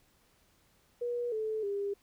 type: tone with pitch steps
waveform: sine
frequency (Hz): 481.9 / 435.8 / 402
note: B4 / A4 / G4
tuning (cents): -43 / -17 / +44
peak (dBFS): -31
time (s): 1.01-1.94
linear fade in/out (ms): 10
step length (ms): 310
effects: pink hiss -68 dBFS RMS until 2.02 s